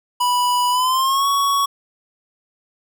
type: tone with pitch glide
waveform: square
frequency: 984 to 1117.3 Hz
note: B5 to C#6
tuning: -7 to +13 cents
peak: -16 dBFS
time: 0.2-1.66 s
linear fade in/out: 10 ms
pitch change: +220 cents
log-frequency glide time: 0.7-1.27 s
effects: none